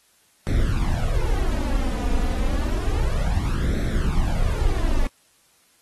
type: noise with flanger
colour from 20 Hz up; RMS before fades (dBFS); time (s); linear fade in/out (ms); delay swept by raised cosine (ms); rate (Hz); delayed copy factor
brown; -21; 0.47-5.07; 0; 0.51 to 4.11; 0.3; +0.75
effects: white hiss -60 dBFS RMS until 5.81 s + AAC 32 kbps

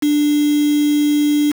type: tone with quantisation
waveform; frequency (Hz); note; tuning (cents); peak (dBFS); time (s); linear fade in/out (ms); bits
sine; 295; D4; +8; -12; 0.02-1.52; 10; 4
effects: none

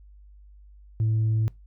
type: tone with tanh clipping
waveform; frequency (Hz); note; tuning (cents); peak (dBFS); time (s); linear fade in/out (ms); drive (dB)
sine; 110.2; A2; +3; -21; 1-1.48; 0; 1
effects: noise-tail reverb RT60 0.2 s tail -22 dB re dry + added 50 Hz sine -47 dBFS peak until 1.66 s

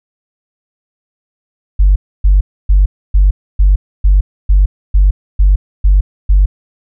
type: tone bursts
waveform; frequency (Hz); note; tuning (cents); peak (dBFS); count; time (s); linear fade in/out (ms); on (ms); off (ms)
sine; 48.23; G1; -27; -3; 11; 1.79-6.46; 10; 170; 280
effects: tanh soft clip ceiling 0 dBFS

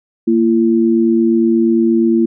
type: tone pair together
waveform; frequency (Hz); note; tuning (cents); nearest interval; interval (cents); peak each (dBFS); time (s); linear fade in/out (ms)
sine; 230 / 338.5; A#3 / E4; -23 / +46; perfect fifth; 669; -12; 0.27-2.26; 10
effects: none

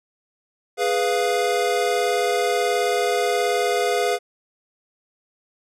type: chord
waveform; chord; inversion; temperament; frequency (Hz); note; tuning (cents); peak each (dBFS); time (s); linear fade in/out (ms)
square; F diminished; first; equal; 415.3 / 493.9 / 698.5; Ab4 / Cb5 / F5; 0 / 0 / 0; -24; 0.77-4.19; 50
effects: low-pass 11000 Hz 12 dB/octave

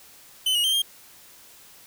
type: tone with pitch steps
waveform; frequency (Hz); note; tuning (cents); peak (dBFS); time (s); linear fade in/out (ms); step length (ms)
45% pulse; 3037 / 2884 / 3143 / 3209; F#7 / F#7 / G7 / G7; +44 / -45 / +4 / +40; -20; 0.46-0.82; 5; 90
effects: white hiss -50 dBFS RMS until 1.86 s

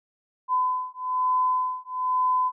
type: beating tone pair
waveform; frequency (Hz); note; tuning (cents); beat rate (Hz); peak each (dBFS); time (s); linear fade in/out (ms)
sine; 1012 / 1013.1; B5 / B5; +42 / +44; 1.1; -25 / -25; 0.48-2.52; 50
effects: none

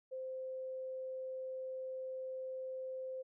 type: tone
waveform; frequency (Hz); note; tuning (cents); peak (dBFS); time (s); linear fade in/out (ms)
sine; 520; C5; -11; -40; 0.11-3.23; 20
effects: none

